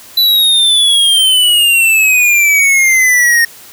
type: exponential sweep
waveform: square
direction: down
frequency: 3998 to 1843 Hz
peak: -7 dBFS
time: 0.17-3.45 s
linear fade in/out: 5 ms
effects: white hiss -36 dBFS RMS until 3.72 s